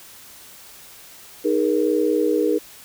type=chord; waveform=sine; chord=D# suspended fourth; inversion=none; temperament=equal with one note detuned; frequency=311.1 / 415.3 / 476 Hz; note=D#4 / G#4 / A#4; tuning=0 / 0 / +36 cents; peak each=-21 dBFS; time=1.44-2.59 s; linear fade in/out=20 ms; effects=white hiss -44 dBFS RMS until 2.84 s